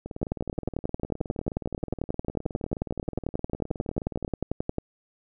two click trains, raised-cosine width 2 ms, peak -22 / -13 dBFS, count 82 / 52, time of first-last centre 0.06-4.279 / 0.23-4.784 s, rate 19.2 / 11.2 Hz, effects none

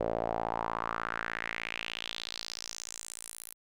sawtooth tone with band-pass filter sweep, 56.6 Hz, A1, 50 cents sharp, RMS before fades -37 dBFS, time 0-3.54 s, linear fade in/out 5 ms, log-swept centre 540 to 12000 Hz, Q 3.4, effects none

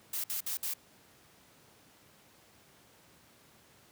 blue noise bursts, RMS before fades -35 dBFS, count 4, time 0.13-0.738 s, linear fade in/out 5 ms, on 110 ms, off 56 ms, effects pink hiss -61 dBFS RMS until 3.91 s + high-pass 100 Hz 12 dB/octave

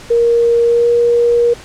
sine tone with pitch glide, 469.1 to 474.6 Hz, A#4 to A#4, +11 to +31 cents, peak -8 dBFS, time 0.1-1.54 s, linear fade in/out 10 ms, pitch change +20 cents, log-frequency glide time 0.63-0.9 s, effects pink hiss -35 dBFS RMS until 1.64 s + low-pass 8000 Hz 12 dB/octave

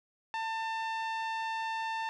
sawtooth tone with low-pass filter, 895 Hz, A5, 29 cents sharp, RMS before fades -35 dBFS, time 0.34-2.09 s, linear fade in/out 0 ms, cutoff 3400 Hz, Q 0.77, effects none

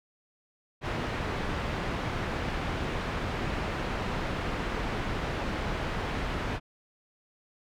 pink low-pass noise, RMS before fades -32 dBFS, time 0.81-6.6 s, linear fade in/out 50 ms, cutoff 2500 Hz, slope 12 dB/octave, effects none

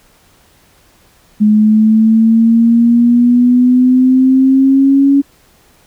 sine exponential sweep, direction up, 210.6 to 280.2 Hz, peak -5 dBFS, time 1.4-5.22 s, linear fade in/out 20 ms, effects pink hiss -49 dBFS RMS until 5.86 s

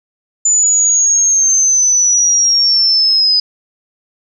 sine linear sweep, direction down, 7040 to 4978 Hz, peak -8 dBFS, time 0.45-3.4 s, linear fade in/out 5 ms, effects none

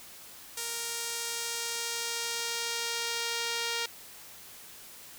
sawtooth tone with band-pass filter sweep, 466.2 Hz, A#4, in tune, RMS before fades -34 dBFS, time 0.57-3.86 s, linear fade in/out 5 ms, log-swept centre 8700 to 4200 Hz, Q 0.89, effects white hiss -49 dBFS RMS until 5.18 s

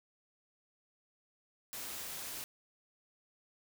white noise, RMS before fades -43 dBFS, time 1.73-2.44 s, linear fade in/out 0 ms, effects none

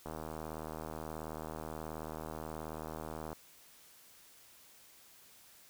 click train, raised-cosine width 1 ms, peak -28 dBFS, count 258, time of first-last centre 0.06-3.33 s, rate 78.6 Hz, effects white hiss -60 dBFS RMS until 5.69 s

